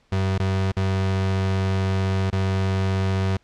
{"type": "tone with dropouts", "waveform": "35% pulse", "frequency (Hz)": 95.5, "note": "G2", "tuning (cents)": -45, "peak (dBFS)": -18, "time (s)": [0.12, 3.37], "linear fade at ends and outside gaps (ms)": 5, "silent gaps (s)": [[0.381, 0.397], [0.719, 0.767], [2.302, 2.327]], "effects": ["pink hiss -62 dBFS RMS until 3.43 s", "low-pass 5000 Hz 12 dB/octave"]}